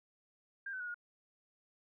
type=tone with pitch steps; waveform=sine; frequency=1599 / 1518 / 1456 / 1434 Hz; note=G6 / F#6 / F#6 / F6; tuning=+34 / +44 / -28 / +45 cents; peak=-39 dBFS; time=0.66-0.944 s; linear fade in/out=5 ms; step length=71 ms; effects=none